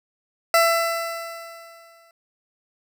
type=tone with exponential decay; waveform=20% pulse; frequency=669 Hz; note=E5; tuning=25 cents sharp; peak=-8 dBFS; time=0.54-2.11 s; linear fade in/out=2 ms; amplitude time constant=340 ms; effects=none